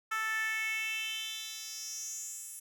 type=tone with high-pass filter sweep; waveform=10% pulse; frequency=440 Hz; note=A4; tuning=in tune; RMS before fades=-37 dBFS; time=0.11-2.6 s; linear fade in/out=10 ms; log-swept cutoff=1400 to 9300 Hz; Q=4.4; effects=none